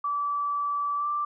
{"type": "tone with pitch glide", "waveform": "sine", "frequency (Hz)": [1156, 1175.5], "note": ["D6", "D6"], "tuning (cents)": [-28, 1], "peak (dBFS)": -25, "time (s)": [0.04, 1.25], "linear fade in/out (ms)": 5, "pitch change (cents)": 29, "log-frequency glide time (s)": [0.97, 1.07], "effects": []}